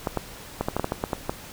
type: clicks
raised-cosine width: 1 ms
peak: -10 dBFS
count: 11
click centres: 0.072 / 0.173 / 0.61 / 0.685 / 0.766 / 0.796 / 0.844 / 0.921 / 1.039 / 1.132 / 1.295 s
effects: pink hiss -42 dBFS RMS until 1.52 s